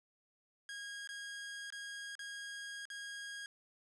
sawtooth tone with dropouts, 1635 Hz, G#6, 28 cents flat, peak -40 dBFS, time 0.69-3.46 s, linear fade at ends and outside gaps 1 ms, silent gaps 1.074-1.09 / 1.703-1.724 / 2.153-2.192 / 2.854-2.901 s, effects resampled to 22050 Hz

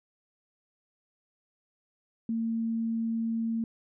sine tone, 227.2 Hz, A#3, 44 cents flat, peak -27 dBFS, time 2.29-3.64 s, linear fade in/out 2 ms, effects none

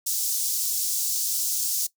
pink high-pass noise, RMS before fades -26 dBFS, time 0.06-1.87 s, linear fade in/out 10 ms, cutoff 5400 Hz, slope 24 dB/octave, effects noise-tail reverb RT60 0.1 s tail -18 dB re dry

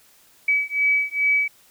sine beating tone pair, 2283 / 2285.4 Hz, D7 / D7, -50 / -48 cents, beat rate 2.4 Hz, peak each -21 dBFS, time 0.48-1.48 s, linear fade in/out 5 ms, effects white hiss -55 dBFS RMS until 1.7 s

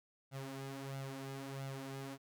sawtooth tone with flanger, 135.8 Hz, C#3, 35 cents flat, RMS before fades -45 dBFS, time 0.31-2.18 s, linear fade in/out 50 ms, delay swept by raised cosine 1.4 to 5 ms, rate 1.5 Hz, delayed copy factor +0.65, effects none

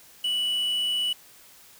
triangle tone with quantisation, 2955 Hz, F#7, 3 cents flat, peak -22 dBFS, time 0.24-1.13 s, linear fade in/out 5 ms, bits 7, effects white hiss -52 dBFS RMS until 1.79 s

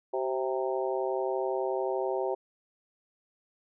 harmonic tone with a mistuned harmonic, 131.6 Hz, C3, 10 cents sharp, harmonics 3 / 4 / 5 / 6 / 7, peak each -31 / -33 / -35 / -37 / -38 dBFS, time 0.13-2.35 s, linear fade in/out 10 ms, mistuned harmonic 3, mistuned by -43 cents, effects none

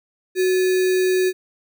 sine tone with sample-and-hold, 370 Hz, F#4, in tune, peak -15 dBFS, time 0.35-1.33 s, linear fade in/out 50 ms, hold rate 2100 Hz, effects none

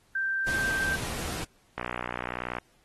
sine tone, 1568 Hz, G6, in tune, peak -26 dBFS, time 0.15-0.96 s, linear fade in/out 5 ms
pink noise, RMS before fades -35 dBFS, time 0.46-1.45 s, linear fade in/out 20 ms
click train, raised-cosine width 0.5 ms, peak -17 dBFS, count 50, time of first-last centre 1.78-2.585 s, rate 60.9 Hz
effects pink hiss -65 dBFS RMS until 2.84 s + AAC 32 kbps

